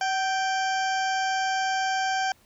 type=harmonic tone with a mistuned harmonic; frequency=784 Hz; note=G5; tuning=in tune; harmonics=1 / 2 / 3 / 4 / 6 / 7 / 8 / 9; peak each=-25 / -29 / -38 / -37 / -40 / -39 / -42 / -45 dBFS; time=0.01-2.32 s; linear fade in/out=2 ms; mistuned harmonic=1; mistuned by=-50 cents; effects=pink hiss -60 dBFS RMS until 2.45 s